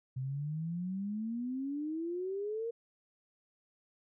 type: exponential sweep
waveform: sine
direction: up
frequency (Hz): 127.2 to 470.8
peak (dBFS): -34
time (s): 0.16-2.71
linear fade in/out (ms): 10
effects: none